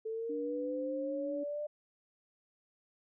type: linear sweep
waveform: sine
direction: up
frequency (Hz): 438.9 to 600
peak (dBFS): -35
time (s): 0.05-1.67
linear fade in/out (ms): 10
type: tone with vibrato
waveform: sine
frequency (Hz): 293.7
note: D4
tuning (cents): 0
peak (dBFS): -38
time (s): 0.29-1.44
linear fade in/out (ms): 10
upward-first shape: triangle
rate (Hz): 5.1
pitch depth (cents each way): 18
effects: none